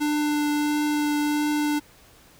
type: tone with vibrato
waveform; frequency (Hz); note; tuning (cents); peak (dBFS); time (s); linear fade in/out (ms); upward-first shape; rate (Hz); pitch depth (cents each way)
square; 296.7; D4; +18; -22; 0-1.8; 20; triangle; 1.5; 10
effects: pink hiss -53 dBFS RMS until 2.39 s